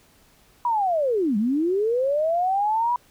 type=linear two-way sweep; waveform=sine; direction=down then up; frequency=986 to 197.2 to 986 Hz; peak=-19 dBFS; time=0.65-2.96 s; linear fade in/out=2 ms; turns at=1.37 s; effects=pink hiss -57 dBFS RMS until 3.1 s